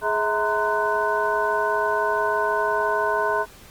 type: tone cluster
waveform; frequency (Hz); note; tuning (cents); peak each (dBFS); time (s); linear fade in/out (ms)
sine; 420.6 / 647 / 927 / 1033 / 1495; G#4 / E5 / A#5 / C6 / F#6; +22 / -32 / -10 / -22 / +17; -26; 0.01-3.46; 50
effects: pink hiss -47 dBFS RMS until 3.7 s + Opus 32 kbps